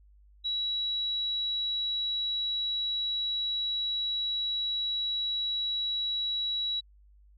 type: tone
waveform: sine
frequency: 3900 Hz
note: B7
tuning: 23 cents flat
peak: -28 dBFS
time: 0.44-6.81 s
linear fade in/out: 20 ms
effects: added 50 Hz sine -55 dBFS peak until 7.37 s